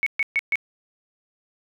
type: tone bursts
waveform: sine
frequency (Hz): 2217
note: C#7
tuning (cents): 0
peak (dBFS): -18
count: 4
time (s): 0.03-0.556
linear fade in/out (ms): 0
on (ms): 34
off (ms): 130
effects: none